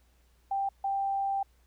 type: tone bursts at uneven times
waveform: sine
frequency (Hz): 787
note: G5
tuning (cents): +7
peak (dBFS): -27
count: 2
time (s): 0.51-0.69 / 0.84-1.43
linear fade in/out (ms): 5
effects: added 60 Hz sine -62 dBFS peak until 1.66 s + pink hiss -70 dBFS RMS until 1.66 s